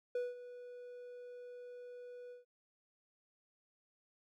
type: tone with ADSR envelope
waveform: triangle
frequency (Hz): 490.8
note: B4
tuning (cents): -11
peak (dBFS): -31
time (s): 0.15-2.45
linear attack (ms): 4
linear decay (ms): 190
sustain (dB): -15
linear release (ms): 140
effects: none